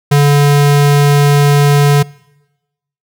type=tone; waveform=square; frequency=143.9 Hz; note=D3; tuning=35 cents flat; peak=-6 dBFS; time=0.11-2.03 s; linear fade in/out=10 ms; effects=noise-tail reverb RT60 1.0 s tail -24 dB re dry